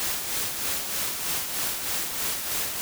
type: noise with tremolo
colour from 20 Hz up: white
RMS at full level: -27 dBFS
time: 0-2.81 s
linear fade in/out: 0 ms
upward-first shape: sine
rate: 3.2 Hz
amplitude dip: 45%
effects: none